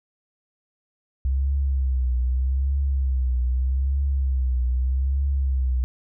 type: tone with vibrato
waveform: sine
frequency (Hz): 65.41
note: C2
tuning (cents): 0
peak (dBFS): -19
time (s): 1.25-5.84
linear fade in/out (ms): 0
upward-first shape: triangle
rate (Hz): 0.81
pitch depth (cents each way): 110
effects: none